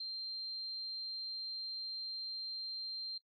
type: tone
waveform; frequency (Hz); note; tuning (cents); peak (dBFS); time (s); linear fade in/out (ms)
sine; 4162; C8; -10; -39; 0-3.18; 5
effects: noise-tail reverb RT60 0.1 s tail -18 dB re dry + AAC 48 kbps